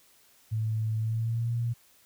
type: tone with pitch glide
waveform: sine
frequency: 110 to 117.9 Hz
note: A2 to A#2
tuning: 0 to +20 cents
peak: -26 dBFS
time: 0.51-1.74 s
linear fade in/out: 20 ms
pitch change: +120 cents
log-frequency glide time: 0.98-1.53 s
effects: white hiss -61 dBFS RMS until 2.05 s